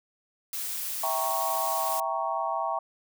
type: noise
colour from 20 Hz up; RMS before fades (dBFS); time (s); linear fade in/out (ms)
blue; -33; 0.53-2; 2
type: chord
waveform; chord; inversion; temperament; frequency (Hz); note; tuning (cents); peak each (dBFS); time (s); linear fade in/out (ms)
sine; E diminished seventh; none; equal; 659.3 / 784 / 932.3 / 1108.7; E5 / G5 / Bb5 / Db6; 0 / 0 / 0 / 0; -32; 1.03-2.79; 5
effects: none